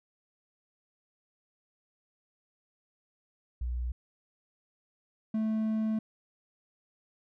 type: tone pair in turn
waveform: sine / triangle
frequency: 60.8 / 218.8 Hz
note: B1 / A3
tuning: -26 / -9 cents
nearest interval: octave + minor seventh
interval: 2217 cents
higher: second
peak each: -30 / -25 dBFS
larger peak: second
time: 3.61-3.92 / 5.34-5.99 s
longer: second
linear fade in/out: 5 ms
effects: none